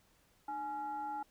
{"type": "tone with frequency modulation", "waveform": "sine", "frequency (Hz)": 841, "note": "G#5", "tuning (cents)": 22, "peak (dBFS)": -37, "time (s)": [0.48, 1.23], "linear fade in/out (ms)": 5, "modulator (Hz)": 537, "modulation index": 0.48, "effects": ["pink hiss -70 dBFS RMS until 1.3 s"]}